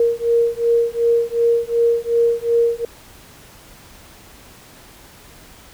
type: beating tone pair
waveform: sine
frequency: 466.2 / 468.9 Hz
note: A#4 / A#4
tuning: 0 / +10 cents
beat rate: 2.7 Hz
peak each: -17 dBFS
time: 0-2.85 s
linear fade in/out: 2 ms
effects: pink hiss -44 dBFS RMS until 5.73 s